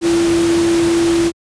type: tone in noise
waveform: sine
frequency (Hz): 337.2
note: E4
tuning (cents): +39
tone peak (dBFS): -11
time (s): 0.01-1.32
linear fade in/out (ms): 50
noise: pink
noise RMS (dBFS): -22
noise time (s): 0.01-1.32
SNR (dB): +8
effects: high-pass 80 Hz 12 dB/octave + resampled to 22050 Hz